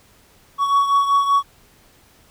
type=beating tone pair; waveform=triangle; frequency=1120 / 1125.2 Hz; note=C#6 / C#6; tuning=+18 / +26 cents; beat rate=5.2 Hz; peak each=-13 / -20 dBFS; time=0.58-1.43 s; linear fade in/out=50 ms; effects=pink hiss -53 dBFS RMS until 2.3 s